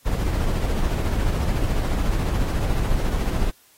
brown noise with tremolo, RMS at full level -20 dBFS, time 0.05-3.51 s, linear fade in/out 20 ms, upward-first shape sine, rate 14 Hz, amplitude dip 35%, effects white hiss -56 dBFS RMS until 3.77 s + AAC 48 kbps

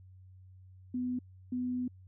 sine tone bursts at uneven times, 249.6 Hz, B3, 19 cents sharp, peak -31 dBFS, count 2, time 0.94-1.19 / 1.52-1.88 s, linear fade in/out 5 ms, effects added 93 Hz sine -52 dBFS peak until 2.07 s

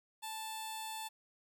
15% pulse tone with notch filter, 880 Hz, A5, in tune, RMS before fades -43 dBFS, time 0.22-1.09 s, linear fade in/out 20 ms, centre 2000 Hz, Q 0.84, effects 12-bit

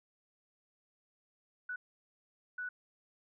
sine tone bursts at uneven times, 1480 Hz, F#6, in tune, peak -37 dBFS, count 2, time 1.69-1.76 / 2.58-2.69 s, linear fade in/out 5 ms, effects none

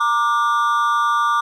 triangle tone with amplitude modulation, 1182 Hz, D6, 11 cents sharp, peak -9 dBFS, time 0-1.41 s, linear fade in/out 10 ms, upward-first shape sine, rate 252 Hz, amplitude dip 90%, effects none

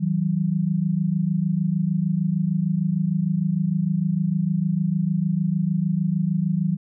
sine tone pair together, 161.1 / 187.69 Hz, E3 / F#3, -39 / +25 cents, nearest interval minor third, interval 264 cents, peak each -22 dBFS, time 0-6.77 s, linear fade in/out 20 ms, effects none

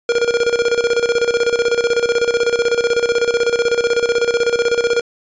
square tone with tremolo, 473.4 Hz, A#4, 27 cents sharp, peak -12 dBFS, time 0.09-5.01 s, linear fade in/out 2 ms, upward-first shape square, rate 16 Hz, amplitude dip 70%, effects resampled to 16000 Hz

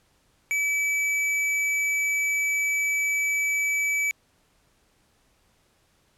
sine tone with hard clipping, 2298 Hz, D7, 38 cents flat, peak -24 dBFS, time 0.51-4.11 s, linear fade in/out 0 ms, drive 11 dB, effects pink hiss -65 dBFS RMS until 6.17 s + low-pass 12000 Hz 12 dB/octave

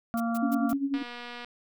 harmonic tone, 231.3 Hz, A#3, 13 cents flat, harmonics 1 / 3 / 5 / 6, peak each -27 / -33 / -38 / -39 dBFS, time 0.14-0.73 s, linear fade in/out 0 ms
blue noise bursts, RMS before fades -41 dBFS, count 4, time 0.17-0.722 s, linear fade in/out 5 ms, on 33 ms, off 140 ms
sine tone with tremolo, 277.2 Hz, C#4, in tune, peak -23 dBFS, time 0.42-1.03 s, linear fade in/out 10 ms, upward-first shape sine, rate 10 Hz, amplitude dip 75%
click train, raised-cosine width 0.3 ms, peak -25 dBFS, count 123, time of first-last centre 0.94-1.446 s, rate 241 Hz
effects none

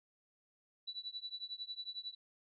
sine tone with tremolo, 3951 Hz, B7, in tune, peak -38 dBFS, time 0.87-2.15 s, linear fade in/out 10 ms, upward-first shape triangle, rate 11 Hz, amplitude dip 100%, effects none

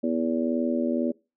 harmonic tone, 81.9 Hz, E2, 11 cents flat, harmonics 3 / 4 / 5 / 6 / 7, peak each -25 / -29 / -34 / -39 / -30 dBFS, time 0.03-1.12 s, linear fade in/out 10 ms, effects noise-tail reverb RT60 0.3 s tail -24 dB re dry

